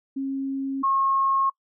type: tone pair in turn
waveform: sine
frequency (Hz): 270.9 / 1083.6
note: C#4 / C#6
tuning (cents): -40 / -40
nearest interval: 2 octaves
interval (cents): 2400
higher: second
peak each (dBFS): -25 / -19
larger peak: second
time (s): 0.16-0.83 / 0.83-1.5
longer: neither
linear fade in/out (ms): 10
effects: noise-tail reverb RT60 0.1 s tail -23 dB re dry